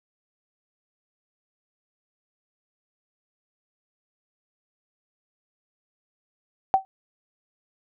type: tone with exponential decay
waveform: sine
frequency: 769 Hz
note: G5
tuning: 33 cents flat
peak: -10 dBFS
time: 6.74-6.85 s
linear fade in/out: 0 ms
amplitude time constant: 22 ms
effects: none